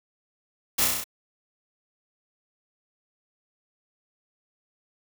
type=noise with echo; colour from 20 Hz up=white; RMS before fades=-23 dBFS; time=0.78-0.85 s; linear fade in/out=10 ms; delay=32 ms; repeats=6; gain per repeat=-2 dB; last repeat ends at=1.042 s; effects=none